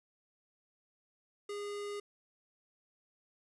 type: tone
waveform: square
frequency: 409.3 Hz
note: G#4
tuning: 25 cents flat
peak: -39 dBFS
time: 1.49-2 s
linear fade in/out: 5 ms
effects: resampled to 24000 Hz + 11-bit